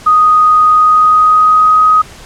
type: tone with pitch glide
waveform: sine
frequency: 1244.5 to 1257.5 Hz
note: D#6 to D#6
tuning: 0 to +18 cents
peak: -4 dBFS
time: 0.06-2.02 s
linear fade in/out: 10 ms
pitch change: +18 cents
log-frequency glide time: 0.7-1.83 s
effects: pink hiss -34 dBFS RMS until 2.25 s + low-pass 9000 Hz 12 dB/octave